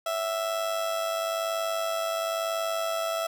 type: tone with amplitude modulation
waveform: 30% pulse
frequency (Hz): 661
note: E5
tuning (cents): +5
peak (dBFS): -22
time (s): 0.06-3.27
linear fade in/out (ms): 5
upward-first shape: sine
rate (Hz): 101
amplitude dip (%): 50
effects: none